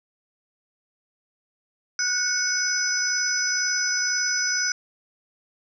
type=tone cluster; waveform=sine; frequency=1461 / 1523 / 2207 / 5070 / 5960 Hz; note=F#6 / F#6 / C#7 / D#8 / F#8; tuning=-22 / +50 / -8 / +32 / +12 cents; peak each=-27 / -34 / -34 / -26 / -26 dBFS; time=1.99-4.72 s; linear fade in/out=2 ms; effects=none